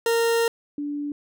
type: tone pair in turn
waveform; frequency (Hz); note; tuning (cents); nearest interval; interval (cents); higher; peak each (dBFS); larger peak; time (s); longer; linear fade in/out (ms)
40% pulse / sine; 462.2 / 290.7; A#4 / D4; -15 / -18; minor sixth; 803; first; -18 / -26; first; 0.06-0.48 / 0.78-1.12; first; 2
effects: none